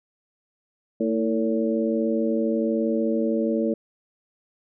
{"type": "harmonic tone with a mistuned harmonic", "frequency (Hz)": 112.9, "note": "A2", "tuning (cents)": 45, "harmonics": [2, 3, 4, 5], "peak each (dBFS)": [-24, -26, -27, -28], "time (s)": [1, 3.74], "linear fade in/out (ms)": 5, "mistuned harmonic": 3, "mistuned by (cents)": -61, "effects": []}